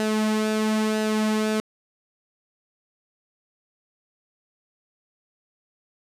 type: tone with flanger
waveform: sawtooth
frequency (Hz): 216.1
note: A3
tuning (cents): -31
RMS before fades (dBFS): -23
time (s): 0-1.6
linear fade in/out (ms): 0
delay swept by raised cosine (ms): 0.87 to 3.67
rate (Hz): 1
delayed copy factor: -0.5
effects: low-pass 11000 Hz 12 dB/octave